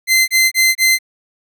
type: tone bursts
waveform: sawtooth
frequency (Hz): 2069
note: C7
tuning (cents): -20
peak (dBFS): -6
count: 4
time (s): 0.07-0.988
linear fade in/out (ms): 50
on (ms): 210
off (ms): 26
effects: none